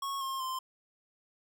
square tone with pitch steps, 1100 / 1070.5 / 1041.9 Hz, C#6 / C6 / C6, -14 / +39 / -8 cents, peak -34 dBFS, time 0.02-0.59 s, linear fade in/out 5 ms, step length 190 ms, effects none

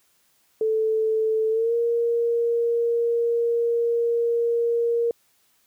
sine tone with pitch glide, 439.4 to 468.2 Hz, A4 to A#4, -2 to +8 cents, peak -19 dBFS, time 0.61-5.11 s, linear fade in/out 2 ms, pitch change +110 cents, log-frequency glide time 1.5-1.74 s, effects white hiss -64 dBFS RMS until 5.66 s + high-pass 60 Hz 12 dB/octave

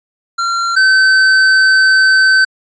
square tone pair in turn, 1373 / 1535.7 Hz, F6 / G6, -30 / -36 cents, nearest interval major second, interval 194 cents, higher second, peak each -14 / -7 dBFS, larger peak second, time 0.38-0.76 / 0.76-2.45 s, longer second, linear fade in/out 10 ms, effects resampled to 16000 Hz

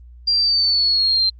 sine exponential sweep, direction down, 4778 to 4127 Hz, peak -14 dBFS, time 0.27-1.3 s, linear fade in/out 10 ms, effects added 60 Hz sine -39 dBFS peak until 1.39 s + Opus 32 kbps

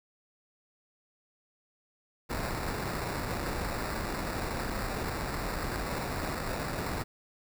pink noise with sample-and-hold, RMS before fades -34 dBFS, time 2.29-7.04 s, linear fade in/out 20 ms, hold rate 3150 Hz, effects none

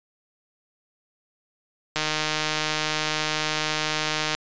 click train, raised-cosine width 0.2 ms, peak -7 dBFS, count 369, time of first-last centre 1.96-4.35 s, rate 154 Hz, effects resampled to 16000 Hz

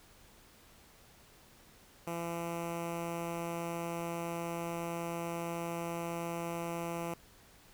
10% pulse tone with notch filter, 169.2 Hz, E3, 45 cents sharp, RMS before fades -38 dBFS, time 2.07-7.14 s, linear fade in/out 2 ms, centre 4200 Hz, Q 1.2, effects pink hiss -60 dBFS RMS until 7.73 s

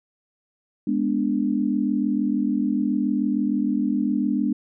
sine chord, G# diminished, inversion none, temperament equal, 207.7 / 246.9 / 293.7 Hz, G#3 / B3 / D4, 0 / 0 / 0 cents, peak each -24 dBFS, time 0.87-4.53 s, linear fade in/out 5 ms, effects none

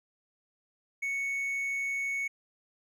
triangle tone, 2217 Hz, C#7, in tune, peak -28 dBFS, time 1.02-2.28 s, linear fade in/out 10 ms, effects none

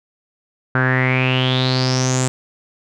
sawtooth tone with low-pass filter sweep, 128.9 Hz, C3, 26 cents flat, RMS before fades -17 dBFS, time 0.75-2.28 s, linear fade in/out 0 ms, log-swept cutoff 1500 to 7800 Hz, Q 8.6, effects none

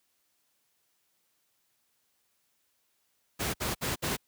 pink noise bursts, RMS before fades -31 dBFS, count 4, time 3.39-4.17 s, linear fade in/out 20 ms, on 150 ms, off 60 ms, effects white hiss -74 dBFS RMS until 4.27 s + high-pass 60 Hz 12 dB/octave

